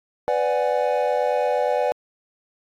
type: chord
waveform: triangle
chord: G# half-diminished seventh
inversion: first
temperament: equal with one note detuned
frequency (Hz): 498.8 / 587.3 / 740 / 830.6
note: B4 / D5 / F#5 / G#5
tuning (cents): +17 / 0 / 0 / 0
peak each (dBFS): -21 / -21 / -24 / -25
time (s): 0.28-1.92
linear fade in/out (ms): 0
effects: AAC 64 kbps